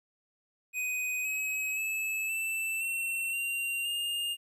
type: tone with pitch steps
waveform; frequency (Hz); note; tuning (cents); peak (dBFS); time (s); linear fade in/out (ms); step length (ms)
square; 2500 / 2551 / 2603 / 2656 / 2711 / 2766 / 2822; D#7 / D#7 / E7 / E7 / E7 / F7 / F7; +8 / +43 / -22 / +12 / +48 / -17 / +17; -31; 0.73-4.37; 50; 520
effects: 12-bit